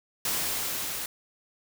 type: noise with level ramp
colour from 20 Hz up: white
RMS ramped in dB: -28 to -34 dBFS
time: 0.25-1.06 s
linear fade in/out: 2 ms
effects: none